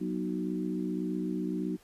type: harmonic tone with a mistuned harmonic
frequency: 61.74 Hz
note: B1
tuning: in tune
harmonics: 3 / 4 / 5 / 6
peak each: -34 / -37 / -34 / -39 dBFS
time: 0-1.77 s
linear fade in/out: 20 ms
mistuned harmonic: 4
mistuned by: -43 cents
effects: pink hiss -61 dBFS RMS until 1.83 s + resampled to 32000 Hz